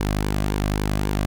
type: tone with flanger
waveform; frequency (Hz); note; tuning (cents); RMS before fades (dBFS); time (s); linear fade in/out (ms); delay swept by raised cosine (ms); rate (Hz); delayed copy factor
sawtooth; 50.8; G#1; -38; -23; 0-1.26; 5; 1.5 to 2.26; 3.7; -0.5
effects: none